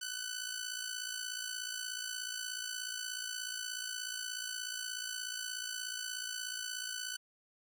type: tone with amplitude modulation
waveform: 10% pulse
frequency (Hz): 1499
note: F#6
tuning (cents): +22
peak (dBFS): -27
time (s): 0.01-7.17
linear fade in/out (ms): 10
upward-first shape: sine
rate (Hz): 56.7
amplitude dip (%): 65
effects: none